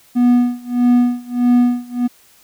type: tone with tremolo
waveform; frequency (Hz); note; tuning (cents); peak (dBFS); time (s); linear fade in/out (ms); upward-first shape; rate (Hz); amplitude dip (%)
triangle; 244.2; B3; -19; -6; 0.15-2.08; 20; sine; 1.6; 95
effects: white hiss -50 dBFS RMS until 2.43 s